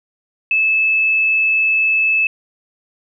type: tone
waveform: sine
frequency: 2612 Hz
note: E7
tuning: 17 cents flat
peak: -12 dBFS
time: 0.51-2.27 s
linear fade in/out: 2 ms
effects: none